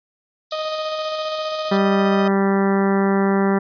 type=high-pass noise; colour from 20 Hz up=pink; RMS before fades=-31 dBFS; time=0.51-1.77 s; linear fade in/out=0 ms; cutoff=3300 Hz; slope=96 dB/octave
type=tone with tremolo; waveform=30% pulse; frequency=622.3 Hz; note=D#5; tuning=in tune; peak=-19 dBFS; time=0.52-2.28 s; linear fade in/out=5 ms; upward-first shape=square; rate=15 Hz; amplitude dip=25%
type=harmonic tone; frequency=196 Hz; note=G3; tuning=in tune; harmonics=1 / 2 / 3 / 4 / 5 / 6 / 7 / 8 / 9 / 10; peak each=-17 / -20 / -28 / -27 / -29 / -31 / -31 / -35 / -33 / -35 dBFS; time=1.71-3.59 s; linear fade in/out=10 ms
effects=resampled to 11025 Hz